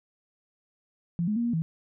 sine tone with pitch steps, 171.1 / 211.3 / 235.5 / 237.1 / 162.2 Hz, F3 / G#3 / A#3 / A#3 / E3, -35 / +30 / +18 / +30 / -28 cents, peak -24 dBFS, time 1.19-1.62 s, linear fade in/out 0 ms, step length 86 ms, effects none

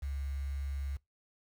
sine tone with quantisation, 69.3 Hz, C#2, in tune, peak -34 dBFS, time 0.02-0.97 s, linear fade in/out 10 ms, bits 9, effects noise-tail reverb RT60 0.2 s tail -23 dB re dry

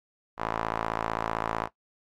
sawtooth tone with band-pass filter, 55.6 Hz, A1, 19 cents sharp, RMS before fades -31 dBFS, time 0.37-1.69 s, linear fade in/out 50 ms, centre 1000 Hz, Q 1.8, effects noise-tail reverb RT60 0.1 s tail -17 dB re dry + AAC 64 kbps

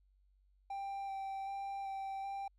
triangle tone with vibrato, 784 Hz, G5, in tune, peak -37 dBFS, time 0.7-2.48 s, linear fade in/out 5 ms, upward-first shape square, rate 1.3 Hz, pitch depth 11 cents each way, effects added 48 Hz sine -67 dBFS peak until 2.58 s

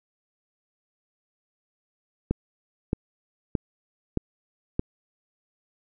click train, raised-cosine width 3 ms, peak -10 dBFS, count 5, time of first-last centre 2.31-4.794 s, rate 1.61 Hz, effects none

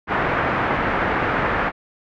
white low-pass noise, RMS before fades -21 dBFS, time 0.07-1.72 s, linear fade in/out 50 ms, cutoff 1800 Hz, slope 24 dB/octave, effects none

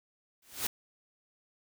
white noise with exponential growth, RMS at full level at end -28 dBFS, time 0.42-0.67 s, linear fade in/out 5 ms, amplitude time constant 53 ms, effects none

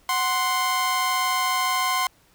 sawtooth tone pair together, 740 / 1046.5 Hz, F#5 / C6, 0 / 0 cents, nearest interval tritone, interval 600 cents, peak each -24 / -18 dBFS, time 0.09-2.07 s, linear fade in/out 2 ms, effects pink hiss -59 dBFS RMS until 2.34 s

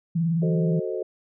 sine tone with vibrato, 165.7 Hz, E3, 9 cents sharp, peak -20 dBFS, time 0.15-0.8 s, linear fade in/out 10 ms, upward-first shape triangle, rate 19 Hz, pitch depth 92 cents each way
sine chord, F# diminished seventh, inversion none, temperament equal, 370 / 440 / 523.3 / 622.3 Hz, F#4 / A4 / C5 / Eb5, 0 / 0 / 0 / 0 cents, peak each -30 / -30 / -33 / -35 dBFS, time 0.42-1.03 s, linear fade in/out 5 ms
effects none

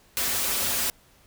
white noise with comb filter, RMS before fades -26 dBFS, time 0.17-0.9 s, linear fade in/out 0 ms, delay 6.5 ms, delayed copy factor -0.75, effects pink hiss -58 dBFS RMS until 1.26 s

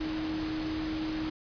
sine tone in noise, 313.6 Hz, D#4, 14 cents sharp, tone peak -31 dBFS, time 0-1.3 s, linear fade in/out 10 ms, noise pink, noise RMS -39 dBFS, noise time 0-1.3 s, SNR +5 dB, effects resampled to 11025 Hz

